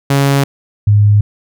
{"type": "tone pair in turn", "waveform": ["sawtooth", "sine"], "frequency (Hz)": [139.1, 103.7], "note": ["C#3", "G#2"], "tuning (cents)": [6, -2], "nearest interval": "perfect fourth", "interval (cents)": 508, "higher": "first", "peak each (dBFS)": -5, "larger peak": "neither", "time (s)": [[0.1, 0.44], [0.87, 1.21]], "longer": "neither", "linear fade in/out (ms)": 5, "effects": []}